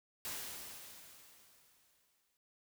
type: noise with exponential decay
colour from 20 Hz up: white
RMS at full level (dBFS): -41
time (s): 0.25-2.37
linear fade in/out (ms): 0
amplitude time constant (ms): 460
effects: noise-tail reverb RT60 0.4 s tail -25 dB re dry